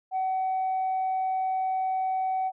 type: tone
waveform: sine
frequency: 755 Hz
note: F#5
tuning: 35 cents sharp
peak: -23 dBFS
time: 0.11-2.52 s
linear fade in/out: 50 ms
effects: tanh soft clip ceiling -22 dBFS